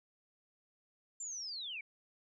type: linear sweep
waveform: sine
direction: down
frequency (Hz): 7370 to 2217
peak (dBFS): -40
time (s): 1.2-1.81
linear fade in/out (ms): 5
effects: none